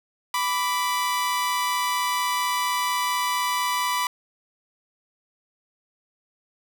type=tone pair together; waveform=sawtooth; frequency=990 / 1165.7 Hz; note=B5 / D6; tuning=+4 / -13 cents; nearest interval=minor third; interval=283 cents; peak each=-20 / -24 dBFS; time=0.34-4.07 s; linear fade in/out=2 ms; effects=none